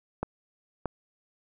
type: clicks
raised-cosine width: 1 ms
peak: -15 dBFS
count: 2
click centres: 0.23 / 0.857 s
effects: none